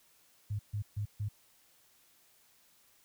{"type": "tone bursts", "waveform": "sine", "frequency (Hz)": 103.7, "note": "G#2", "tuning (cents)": -2, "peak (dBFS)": -32, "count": 4, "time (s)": [0.5, 1.288], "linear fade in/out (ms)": 10, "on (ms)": 92, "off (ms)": 140, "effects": ["white hiss -66 dBFS RMS until 3.04 s"]}